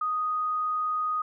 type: tone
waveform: sine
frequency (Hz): 1244.5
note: D#6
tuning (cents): 0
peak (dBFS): -25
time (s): 0.01-1.22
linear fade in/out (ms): 5
effects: none